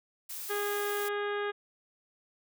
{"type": "noise", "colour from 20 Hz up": "blue", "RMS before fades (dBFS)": -40, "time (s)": [0.29, 1.09], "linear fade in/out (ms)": 10}
{"type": "harmonic tone", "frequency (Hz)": 410.4, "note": "G#4", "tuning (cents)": -21, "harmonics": [1, 2, 3, 4, 5, 6, 7, 8, 9], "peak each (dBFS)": [-32, -41, -39, -38, -46, -50, -51, -49, -53], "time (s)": [0.49, 1.52], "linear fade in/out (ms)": 20}
{"effects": []}